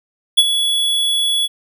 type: tone with ADSR envelope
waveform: square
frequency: 3387 Hz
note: G#7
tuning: 33 cents sharp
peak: -5 dBFS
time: 0.37-1.48 s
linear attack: 16 ms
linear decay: 42 ms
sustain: -10 dB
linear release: 30 ms
effects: none